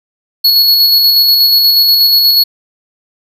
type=tone with tremolo; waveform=square; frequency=4361 Hz; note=C#8; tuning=29 cents flat; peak=-5 dBFS; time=0.44-2.44 s; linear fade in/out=10 ms; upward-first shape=square; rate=8.3 Hz; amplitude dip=25%; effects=none